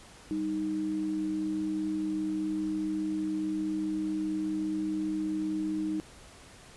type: tone pair together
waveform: sine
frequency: 195.98 / 311.1 Hz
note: G3 / D#4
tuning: 0 / 0 cents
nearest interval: minor sixth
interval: 800 cents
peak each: -37 / -29 dBFS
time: 0.31-6 s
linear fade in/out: 0 ms
effects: pink hiss -52 dBFS RMS until 6.76 s + resampled to 24000 Hz